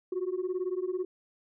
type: beating tone pair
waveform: sine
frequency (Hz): 358.2 / 376.2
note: F4 / F#4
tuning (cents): +44 / +29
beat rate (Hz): 18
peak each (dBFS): -31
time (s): 0.12-1.05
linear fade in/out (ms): 5
effects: tanh soft clip ceiling -25 dBFS